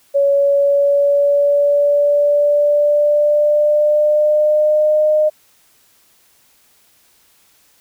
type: tone with pitch glide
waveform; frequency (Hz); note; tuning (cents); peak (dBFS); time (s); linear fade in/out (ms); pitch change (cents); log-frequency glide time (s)
sine; 561 to 611.8; C#5 to D#5; +21 to -29; -10; 0.14-5.3; 20; +150; 0.29-5.08
effects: white hiss -54 dBFS RMS until 7.8 s